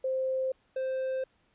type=tone pair in turn; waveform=sine / triangle; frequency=523.3 / 523.3 Hz; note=C5 / C5; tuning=0 / 0 cents; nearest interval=unison; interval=0 cents; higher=neither; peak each=-27 dBFS; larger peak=neither; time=0.04-0.52 / 0.76-1.24 s; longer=neither; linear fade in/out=5 ms; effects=pink hiss -69 dBFS RMS until 1.54 s + resampled to 8000 Hz